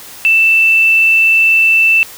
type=tone; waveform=sine; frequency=2659 Hz; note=E7; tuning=14 cents sharp; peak=-6 dBFS; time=0.25-2.03 s; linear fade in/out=0 ms; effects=white hiss -33 dBFS RMS until 2.17 s